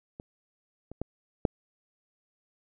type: clicks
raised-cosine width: 2 ms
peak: -27 / -28 / -18 / -9 dBFS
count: 4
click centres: 0.199 / 0.916 / 1.016 / 1.452 s
effects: none